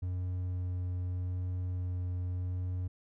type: tone with vibrato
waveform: triangle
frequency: 90.4 Hz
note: F#2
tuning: 40 cents flat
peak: -30 dBFS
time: 0.02-2.88 s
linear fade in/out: 10 ms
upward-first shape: sine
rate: 0.83 Hz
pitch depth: 9 cents each way
effects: none